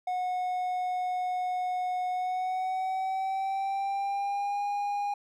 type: tone with pitch glide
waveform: triangle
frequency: 730 to 814.7 Hz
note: F#5 to G#5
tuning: -24 to -33 cents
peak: -26 dBFS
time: 0.07-5.14 s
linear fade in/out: 5 ms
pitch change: +191 cents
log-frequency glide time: 2.1-4.63 s
effects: none